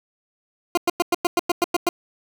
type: tone bursts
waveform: 20% pulse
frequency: 349.2 Hz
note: F4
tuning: in tune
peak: -11 dBFS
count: 10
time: 0.75-1.89 s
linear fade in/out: 2 ms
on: 24 ms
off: 100 ms
effects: none